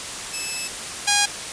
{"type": "tone pair in turn", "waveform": "5% pulse", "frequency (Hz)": [2614, 817.4], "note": ["E7", "G#5"], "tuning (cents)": [-15, -28], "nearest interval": "octave + minor sixth", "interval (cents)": 2013, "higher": "first", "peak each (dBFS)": [-16, -4], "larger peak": "second", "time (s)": [[0.33, 0.68], [1.07, 1.26]], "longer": "first", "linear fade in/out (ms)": 10, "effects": ["white hiss -31 dBFS RMS until 1.52 s", "resampled to 22050 Hz"]}